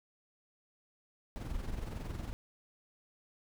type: noise with amplitude modulation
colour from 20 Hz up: brown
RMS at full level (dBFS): -37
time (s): 1.36-2.33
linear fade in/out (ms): 0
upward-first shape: sine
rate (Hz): 21.8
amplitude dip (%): 55
effects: none